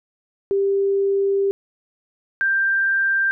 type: tone pair in turn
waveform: sine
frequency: 394.9 / 1579.6 Hz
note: G4 / G6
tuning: +13 / +13 cents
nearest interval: 2 octaves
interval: 2400 cents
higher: second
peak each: -16 dBFS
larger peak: neither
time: 0.51-1.51 / 2.41-3.31 s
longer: first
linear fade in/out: 0 ms
effects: none